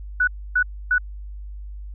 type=tone bursts; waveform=sine; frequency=1480 Hz; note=F#6; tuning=in tune; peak=-15 dBFS; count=3; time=0.2-0.982 s; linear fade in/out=5 ms; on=74 ms; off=280 ms; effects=added 50 Hz sine -32 dBFS peak until 1.94 s